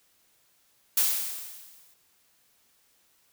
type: noise with exponential decay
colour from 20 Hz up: blue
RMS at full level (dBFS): -21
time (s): 0.97-1.94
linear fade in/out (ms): 5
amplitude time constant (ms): 210
effects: white hiss -66 dBFS RMS until 3.32 s